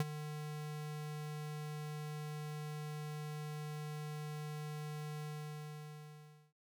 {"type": "tone with ADSR envelope", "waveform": "square", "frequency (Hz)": 150.8, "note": "D3", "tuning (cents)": 46, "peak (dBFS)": -29, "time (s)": [0, 6.53], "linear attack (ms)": 3, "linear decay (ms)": 30, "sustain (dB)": -13, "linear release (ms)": 1300, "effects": ["noise-tail reverb RT60 0.1 s tail -22 dB re dry"]}